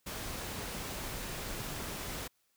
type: noise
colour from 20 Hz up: pink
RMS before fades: -40 dBFS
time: 0.06-2.28 s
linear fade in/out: 10 ms
effects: white hiss -75 dBFS RMS until 2.56 s